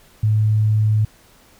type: tone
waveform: sine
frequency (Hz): 107.5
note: A2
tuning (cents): -40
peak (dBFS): -13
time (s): 0.23-1.05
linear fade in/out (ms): 5
effects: pink hiss -51 dBFS RMS until 1.59 s